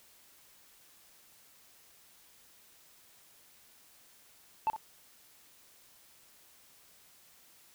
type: tone with echo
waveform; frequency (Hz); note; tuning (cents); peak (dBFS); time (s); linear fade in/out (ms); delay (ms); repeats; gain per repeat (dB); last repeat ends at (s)
sine; 880; A5; 0; -23; 4.67-4.7; 0; 62; 1; -13; 4.762
effects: tanh soft clip ceiling -25 dBFS + white hiss -61 dBFS RMS until 7.74 s